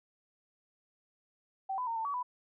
sine tone with pitch steps, 772 / 1001 / 918 / 894 / 1136 / 992 Hz, G5 / B5 / A#5 / A5 / C#6 / B5, -27 / +23 / -27 / +27 / +42 / +7 cents, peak -32 dBFS, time 1.69-2.23 s, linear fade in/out 10 ms, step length 90 ms, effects none

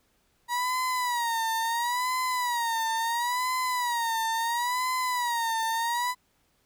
35% pulse tone with vibrato, 957 Hz, A#5, 45 cents sharp, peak -24 dBFS, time 0.48-6.15 s, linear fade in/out 50 ms, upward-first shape sine, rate 0.73 Hz, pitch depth 110 cents each way, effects pink hiss -69 dBFS RMS until 6.65 s

